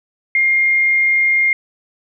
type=tone; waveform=sine; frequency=2122 Hz; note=C7; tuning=24 cents sharp; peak=-11 dBFS; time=0.35-1.53 s; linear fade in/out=2 ms; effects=none